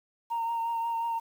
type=tone with vibrato; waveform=sine; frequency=923 Hz; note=A#5; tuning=17 cents flat; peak=-26 dBFS; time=0.3-1.2 s; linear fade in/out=20 ms; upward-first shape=triangle; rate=5.6 Hz; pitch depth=23 cents each way; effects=tanh soft clip ceiling -25 dBFS + 9-bit